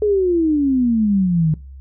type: exponential sweep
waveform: sine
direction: down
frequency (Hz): 429.5 to 151.7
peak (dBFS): -13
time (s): 0.02-1.54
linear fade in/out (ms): 2
effects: noise-tail reverb RT60 0.3 s tail -21 dB re dry + added 67 Hz sine -34 dBFS peak until 1.8 s